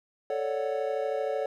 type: chord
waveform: triangle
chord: D major seventh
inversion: second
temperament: equal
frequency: 440 / 554.4 / 587.3 / 740 Hz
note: A4 / C#5 / D5 / F#5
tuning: 0 / 0 / 0 / 0 cents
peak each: -30 / -29 / -33 / -34 dBFS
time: 0.3-1.46 s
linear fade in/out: 2 ms
effects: none